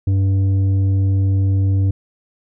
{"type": "tone with tanh clipping", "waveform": "triangle", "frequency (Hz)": 96.9, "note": "G2", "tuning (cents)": -20, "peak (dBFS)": -14, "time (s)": [0.07, 1.91], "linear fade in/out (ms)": 5, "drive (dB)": 11, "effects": []}